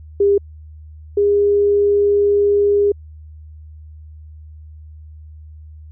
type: tone pair in turn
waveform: sine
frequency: 401.8 / 407.2 Hz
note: G4 / G#4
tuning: +43 / -34 cents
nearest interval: unison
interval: 23 cents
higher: second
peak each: -10 / -11 dBFS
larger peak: first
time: 0.2-0.38 / 1.17-2.92 s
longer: second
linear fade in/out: 5 ms
effects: added 77 Hz sine -35 dBFS peak until 5.91 s